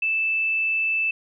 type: tone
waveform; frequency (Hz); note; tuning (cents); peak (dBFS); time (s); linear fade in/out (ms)
sine; 2637; E7; 0; -20; 0.02-1.11; 5
effects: none